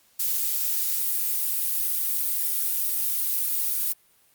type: noise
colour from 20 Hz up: violet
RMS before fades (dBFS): -25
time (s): 0.19-3.93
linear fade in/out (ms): 10
effects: white hiss -61 dBFS RMS until 4.34 s + Opus 48 kbps